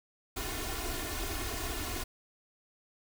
pink noise with comb filter, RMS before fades -36 dBFS, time 0.36-2.04 s, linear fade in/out 10 ms, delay 2.8 ms, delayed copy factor +1, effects none

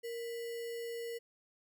sine tone with sample-and-hold, 466.2 Hz, A#4, in tune, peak -38 dBFS, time 0.03-1.19 s, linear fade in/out 20 ms, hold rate 2450 Hz, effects none

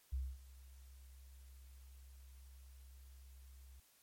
sine tone with ADSR envelope, 65.41 Hz, C2, in tune, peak -35 dBFS, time 0.12-3.8 s, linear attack 15 ms, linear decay 240 ms, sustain -20 dB, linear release 4 ms, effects white hiss -70 dBFS RMS until 4.02 s + MP3 64 kbps

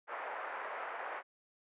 pink band-pass noise, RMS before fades -42 dBFS, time 0.07-1.23 s, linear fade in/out 50 ms, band 570 to 1900 Hz, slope 24 dB/octave, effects resampled to 8000 Hz

